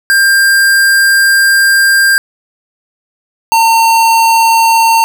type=tone pair in turn; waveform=square; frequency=1594 / 908.7 Hz; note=G6 / A#5; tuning=+28 / -44 cents; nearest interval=minor seventh; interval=972 cents; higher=first; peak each=-6 dBFS; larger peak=neither; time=0.1-2.18 / 3.52-5.04 s; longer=first; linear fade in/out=0 ms; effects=none